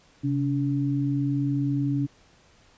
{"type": "tone pair together", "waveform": "sine", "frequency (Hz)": [134.16, 284.8], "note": ["C3", "C#4"], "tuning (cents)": [44, 47], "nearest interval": "octave + minor second", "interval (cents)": 1303, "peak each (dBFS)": -25, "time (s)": [0.23, 2.07], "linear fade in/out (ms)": 20, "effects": ["pink hiss -58 dBFS RMS until 2.77 s", "resampled to 16000 Hz"]}